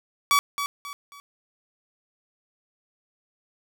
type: tone with echo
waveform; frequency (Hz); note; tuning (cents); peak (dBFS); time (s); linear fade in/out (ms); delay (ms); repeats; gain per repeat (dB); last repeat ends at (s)
sawtooth; 1140; C#6; +48; -13; 0.31-0.39; 0; 270; 3; -9; 1.2
effects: none